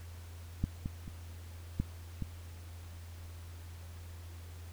clicks, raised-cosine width 5 ms, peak -18 / -23 / -30 / -18 / -23 dBFS, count 5, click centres 0.64 / 0.859 / 1.079 / 1.8 / 2.223 s, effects added 85 Hz sine -45 dBFS peak until 4.72 s + pink hiss -57 dBFS RMS until 4.72 s

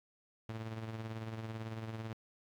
sawtooth tone with tremolo, 111.5 Hz, A2, 23 cents sharp, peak -34 dBFS, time 0.49-2.13 s, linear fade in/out 0 ms, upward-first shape triangle, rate 18 Hz, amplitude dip 55%, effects low-pass 4000 Hz 12 dB/octave + 11-bit

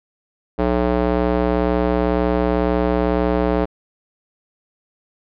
square tone with band-pass filter, 61 Hz, B1, 21 cents flat, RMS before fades -18 dBFS, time 0.58-3.66 s, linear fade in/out 20 ms, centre 510 Hz, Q 1.1, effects resampled to 11025 Hz

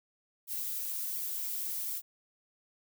violet noise with flanger, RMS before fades -36 dBFS, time 0.47-2.02 s, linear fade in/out 50 ms, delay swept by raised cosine 0.87 to 6.87 ms, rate 1.4 Hz, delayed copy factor +0.5, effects none

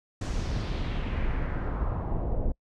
brown noise with low-pass filter sweep, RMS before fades -29 dBFS, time 0.21-2.52 s, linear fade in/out 5 ms, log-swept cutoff 7400 to 550 Hz, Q 1.9, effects noise-tail reverb RT60 0.1 s tail -25 dB re dry

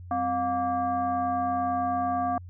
sine tone with frequency modulation, 711 Hz, F5, 31 cents sharp, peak -24 dBFS, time 0.11-2.38 s, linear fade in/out 2 ms, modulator 451 Hz, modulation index 0.87, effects added 89 Hz sine -40 dBFS peak until 2.49 s

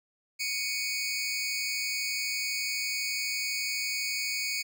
20% pulse tone pair together, 2234 / 2466 Hz, C#7 / D#7, +13 / -16 cents, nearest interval major second, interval 171 cents, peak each -26 / -30 dBFS, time 0.39-4.63 s, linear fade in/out 20 ms, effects none

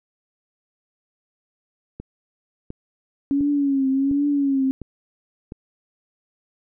click train, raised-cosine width 3 ms, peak -20 dBFS, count 6, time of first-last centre 2-5.521 s, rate 1.42 Hz
sine tone with vibrato, 277.2 Hz, C#4, in tune, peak -17 dBFS, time 3.31-4.71 s, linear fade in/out 0 ms, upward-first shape triangle, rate 1.3 Hz, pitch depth 84 cents each way
effects none

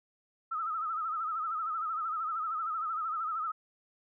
sine tone with vibrato, 1289 Hz, E6, 39 cents flat, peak -31 dBFS, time 0.51-3.52 s, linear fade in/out 10 ms, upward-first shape sine, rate 13 Hz, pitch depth 83 cents each way, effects none

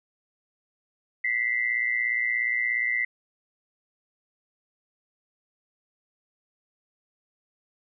sine tone pair together, 1962 / 2079 Hz, B6 / C7, -12 / -12 cents, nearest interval minor second, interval 100 cents, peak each -26 dBFS, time 1.24-3.05 s, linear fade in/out 5 ms, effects none

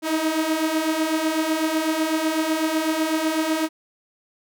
sawtooth beating tone pair, 311.1 / 319.1 Hz, D#4 / D#4, 0 / +44 cents, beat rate 8 Hz, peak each -22 / -18 dBFS, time 0.02-3.69 s, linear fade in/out 50 ms, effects none

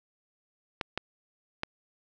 clicks, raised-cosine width 0.3 ms, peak -14 dBFS, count 3, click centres 0.812 / 0.976 / 1.634 s, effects resampled to 16000 Hz + 9-bit

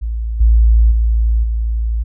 sine tone with level steps, 56.1 Hz, A1, 34 cents sharp, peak -17 / -6 / -10 / -14 dBFS, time 0.01-2.04 s, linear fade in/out 20 ms, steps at 0.4 / 0.91 / 1.43 s, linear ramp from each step 10 ms, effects none

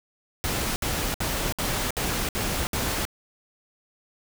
pink noise bursts, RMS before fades -27 dBFS, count 7, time 0.44-3.052 s, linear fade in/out 0 ms, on 320 ms, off 62 ms, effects none

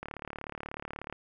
click train, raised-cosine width 0.5 ms, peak -23 dBFS, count 41, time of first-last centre 0.03-1.126 s, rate 36.5 Hz, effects none

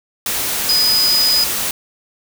sine tone in noise, 4978 Hz, D#8, in tune, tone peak -12 dBFS, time 0.69-1.44 s, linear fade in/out 2 ms, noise white, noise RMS -20 dBFS, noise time 0.26-1.71 s, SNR +5 dB, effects none

